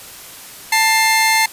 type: tone pair together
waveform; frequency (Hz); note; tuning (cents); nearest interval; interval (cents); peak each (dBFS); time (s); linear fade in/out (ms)
sawtooth; 886.7 / 2109; A5 / C7; +13 / +13; octave + minor third; 1500; -11; 0.72-1.46; 5
effects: white hiss -36 dBFS RMS until 1.52 s + resampled to 32000 Hz